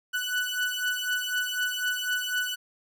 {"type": "beating tone pair", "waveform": "30% pulse", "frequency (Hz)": [1484, 1488], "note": ["F#6", "F#6"], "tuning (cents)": [5, 9], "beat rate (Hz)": 4, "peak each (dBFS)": -27, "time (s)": [0.13, 2.56], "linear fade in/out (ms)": 20, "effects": []}